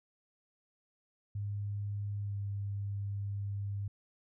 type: tone with pitch glide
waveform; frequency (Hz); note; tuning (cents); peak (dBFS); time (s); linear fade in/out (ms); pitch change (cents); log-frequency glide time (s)
sine; 102 to 100.48; G#2 to G2; -31 to +43; -34; 1.35-3.88; 5; -26; 2.23-2.34
effects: none